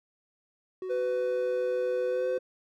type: tone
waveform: triangle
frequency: 372.6 Hz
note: F#4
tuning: 12 cents sharp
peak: -31 dBFS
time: 0.82-2.38 s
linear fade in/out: 2 ms
type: tone with pitch glide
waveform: triangle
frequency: 500 to 510.5 Hz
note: B4 to C5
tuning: +21 to -43 cents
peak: -25 dBFS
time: 0.89-2.39 s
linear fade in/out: 20 ms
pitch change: +36 cents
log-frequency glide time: 2.08-2.28 s
effects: none